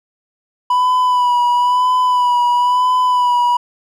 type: tone with vibrato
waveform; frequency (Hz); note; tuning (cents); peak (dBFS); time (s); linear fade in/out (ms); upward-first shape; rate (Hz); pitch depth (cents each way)
triangle; 987.8; B5; 0; -9; 0.7-3.57; 5; sine; 1; 32
effects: none